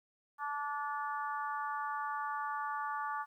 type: harmonic tone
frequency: 290 Hz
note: D4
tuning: 22 cents flat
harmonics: 3 / 4 / 5 / 6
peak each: -39 / -38 / -43 / -48 dBFS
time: 0.38-3.26 s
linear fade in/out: 50 ms
effects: 12-bit